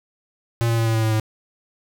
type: tone with pitch steps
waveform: square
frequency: 116.54 / 115.27 / 114.01 / 112.77 / 111.53 / 110.32 / 109.11 Hz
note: A#2 / A#2 / A#2 / A2 / A2 / A2 / A2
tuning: 0 / -19 / -38 / +43 / +24 / +5 / -14 cents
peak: -18 dBFS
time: 0.61-1.198 s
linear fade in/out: 0 ms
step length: 84 ms
effects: none